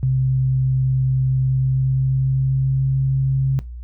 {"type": "tone with pitch glide", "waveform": "sine", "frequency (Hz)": [130.81, 133.79], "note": ["C3", "C3"], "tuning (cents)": [0, 39], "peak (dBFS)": -15, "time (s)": [0.03, 3.59], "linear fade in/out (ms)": 0, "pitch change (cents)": 39, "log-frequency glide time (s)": [1.39, 2.96], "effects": ["noise-tail reverb RT60 0.2 s tail -18 dB re dry", "added 60 Hz sine -30 dBFS peak until 3.83 s"]}